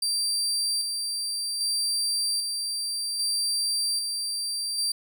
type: tone with tremolo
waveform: 30% pulse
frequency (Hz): 4699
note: D8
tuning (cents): 0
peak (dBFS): -21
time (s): 0.02-4.92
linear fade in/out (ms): 5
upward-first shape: square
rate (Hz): 0.63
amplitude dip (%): 35
effects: none